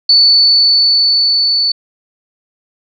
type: tone with level ramp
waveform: sine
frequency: 4477 Hz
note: C#8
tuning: 16 cents sharp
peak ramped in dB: -4 to -10 dBFS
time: 0.09-1.72 s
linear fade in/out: 5 ms
effects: none

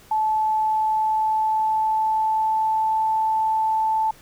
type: tone with pitch glide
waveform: sine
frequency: 868 to 878.1 Hz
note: A5 to A5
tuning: -24 to -4 cents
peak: -18 dBFS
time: 0.11-4.11 s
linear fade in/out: 5 ms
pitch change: +20 cents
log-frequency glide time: 0.5-3.06 s
effects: pink hiss -50 dBFS RMS until 4.21 s

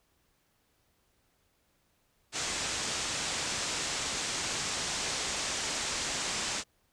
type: low-pass noise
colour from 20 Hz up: white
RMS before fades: -34 dBFS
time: 2.32-6.64 s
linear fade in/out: 50 ms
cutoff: 8100 Hz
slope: 48 dB/octave
effects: pink hiss -72 dBFS RMS until 6.92 s

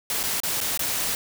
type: noise with dropouts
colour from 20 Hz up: white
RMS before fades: -26 dBFS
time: 0.1-1.15 s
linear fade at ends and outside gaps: 1 ms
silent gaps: 0.231-0.236 / 0.402-0.434 / 0.604-0.612 / 0.775-0.793 s
effects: none

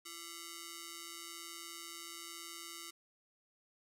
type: ring-modulated tone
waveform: 5% pulse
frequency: 841 Hz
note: G#5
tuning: 22 cents sharp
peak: -31 dBFS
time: 0.05-2.91 s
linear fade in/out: 10 ms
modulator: 501 Hz
effects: none

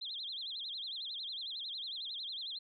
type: tone with vibrato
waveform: sine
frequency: 3645 Hz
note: A#7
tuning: 40 cents flat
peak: -39 dBFS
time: 0.01-2.59 s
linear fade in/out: 10 ms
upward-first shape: sine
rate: 11 Hz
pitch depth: 240 cents each way
effects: none

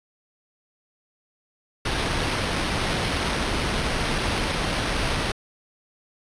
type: noise with sample-and-hold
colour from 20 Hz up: pink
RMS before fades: -25 dBFS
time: 1.85-5.32 s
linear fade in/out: 5 ms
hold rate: 7350 Hz
effects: resampled to 22050 Hz

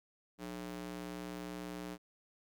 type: tone with high-pass filter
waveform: square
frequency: 60.1 Hz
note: B1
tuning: 46 cents flat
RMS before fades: -44 dBFS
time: 0.38-1.98 s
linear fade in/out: 50 ms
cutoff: 230 Hz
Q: 1.3
effects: none

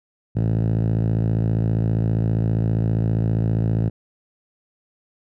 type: tone with band-pass filter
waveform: 5% pulse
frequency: 55 Hz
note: A1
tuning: in tune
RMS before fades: -20 dBFS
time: 0.35-3.9 s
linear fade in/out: 20 ms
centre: 120 Hz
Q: 2.5
effects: none

